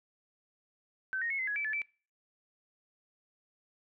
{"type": "tone with pitch steps", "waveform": "sine", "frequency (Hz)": [1537, 1863, 2185, 2055, 1675, 2316, 1732, 2323], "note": ["G6", "A#6", "C#7", "C7", "G#6", "D7", "A6", "D7"], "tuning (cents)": [-35, -2, -26, -32, 14, -25, -28, -20], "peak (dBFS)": -31, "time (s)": [1.13, 1.818], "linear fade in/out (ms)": 0, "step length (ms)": 86, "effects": ["noise-tail reverb RT60 0.4 s tail -24 dB re dry"]}